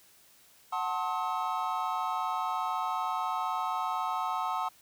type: chord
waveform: triangle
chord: F# diminished seventh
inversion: none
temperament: just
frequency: 740 / 888 / 1065.6 / 1278.7 Hz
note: F#5 / A5 / C6 / Eb6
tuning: 0 / +16 / +31 / +47 cents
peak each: -33 dBFS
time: 0.72-4.69 s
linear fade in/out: 10 ms
effects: white hiss -60 dBFS RMS until 4.81 s